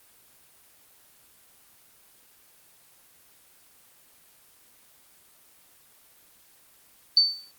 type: tone with exponential decay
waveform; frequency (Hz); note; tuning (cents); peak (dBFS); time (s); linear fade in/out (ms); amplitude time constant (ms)
sine; 4540; C#8; +41; -12; 7.17-7.51; 1; 72
effects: white hiss -57 dBFS RMS until 7.58 s + Opus 24 kbps